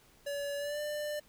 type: tone with pitch glide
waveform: square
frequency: 570 to 595.2 Hz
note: C#5 to D5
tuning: +48 to +23 cents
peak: -35 dBFS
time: 0.26-1.2 s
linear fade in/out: 10 ms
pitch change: +75 cents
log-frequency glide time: 0.57-0.8 s
effects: pink hiss -63 dBFS RMS until 1.28 s